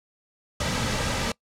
pink noise with comb filter, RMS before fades -26 dBFS, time 0.6-1.32 s, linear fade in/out 5 ms, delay 2.8 ms, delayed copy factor -0.5, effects noise-tail reverb RT60 0.1 s tail -23 dB re dry + low-pass 7000 Hz 12 dB/octave

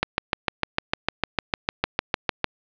click train, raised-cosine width 0.3 ms, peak -4 dBFS, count 17, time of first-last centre 0.03-2.443 s, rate 6.63 Hz, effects resampled to 11025 Hz + 7-bit

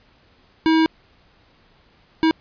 square tone bursts at uneven times, 320.8 Hz, E4, 47 cents flat, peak -14 dBFS, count 2, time 0.66-0.86 / 2.23-2.31 s, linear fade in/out 0 ms, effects pink hiss -56 dBFS RMS until 2.4 s + resampled to 11025 Hz

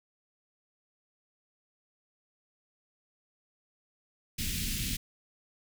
pink band-stop noise, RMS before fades -33 dBFS, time 4.38-4.97 s, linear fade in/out 10 ms, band 250 to 2300 Hz, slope 24 dB/octave, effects none

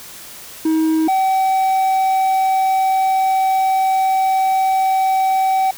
triangle tone pair in turn, 318.1 / 764 Hz, D#4 / G5, +38 / -45 cents, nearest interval octave + minor third, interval 1517 cents, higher second, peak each -11 dBFS, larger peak neither, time 0.65-1.08 / 1.08-5.71 s, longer second, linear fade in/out 5 ms, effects white hiss -36 dBFS RMS until 5.77 s

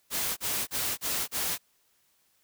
white noise bursts, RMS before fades -30 dBFS, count 5, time 0.1-1.582 s, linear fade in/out 50 ms, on 270 ms, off 33 ms, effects white hiss -69 dBFS RMS until 2.43 s

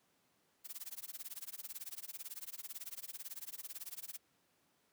blue noise with tremolo, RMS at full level -44 dBFS, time 0.64-4.18 s, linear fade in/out 20 ms, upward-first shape sine, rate 18 Hz, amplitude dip 100%, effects pink hiss -75 dBFS RMS until 4.92 s + high-pass 150 Hz 12 dB/octave

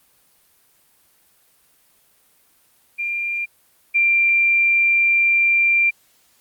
sine tone pair in turn, 2389 / 2372 Hz, D7 / D7, +29 / +17 cents, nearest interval unison, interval 12 cents, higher first, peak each -21 / -13 dBFS, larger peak second, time 2.98-3.46 / 3.94-5.91 s, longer second, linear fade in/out 20 ms, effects white hiss -58 dBFS RMS until 6.4 s + Opus 32 kbps

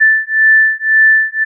sine beating tone pair, 1760 / 1761.9 Hz, A6 / A6, 0 / +2 cents, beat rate 1.9 Hz, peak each -10 dBFS, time 0-1.45 s, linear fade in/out 20 ms, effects none

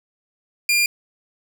sawtooth tone, 2400 Hz, D7, 37 cents sharp, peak -12 dBFS, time 0.69-0.86 s, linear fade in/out 2 ms, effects none

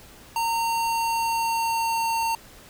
square tone with pitch glide, 919 to 911.6 Hz, A#5 to A#5, -25 to -39 cents, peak -23 dBFS, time 0.36-2.35 s, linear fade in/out 2 ms, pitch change -14 cents, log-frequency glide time 0.49-2.18 s, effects pink hiss -48 dBFS RMS until 2.69 s

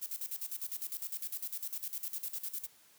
violet noise with tremolo, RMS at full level -38 dBFS, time 0.01-2.67 s, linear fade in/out 20 ms, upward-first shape square, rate 9.9 Hz, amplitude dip 80%, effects white hiss -63 dBFS RMS until 2.98 s + high-pass 80 Hz 12 dB/octave

